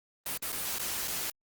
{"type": "noise with dropouts", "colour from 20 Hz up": "white", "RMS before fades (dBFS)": -34, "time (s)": [0.26, 1.3], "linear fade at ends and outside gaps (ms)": 2, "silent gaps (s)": [[0.375, 0.423], [0.521, 0.526], [0.785, 0.795], [1.075, 1.079]], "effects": ["Opus 24 kbps"]}